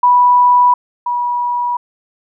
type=tone pair in turn; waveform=sine; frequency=983 / 970 Hz; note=B5 / B5; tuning=-8 / -31 cents; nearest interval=unison; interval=23 cents; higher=first; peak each=-6 / -14 dBFS; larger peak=first; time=0.03-0.74 / 1.06-1.77 s; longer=neither; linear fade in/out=5 ms; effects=none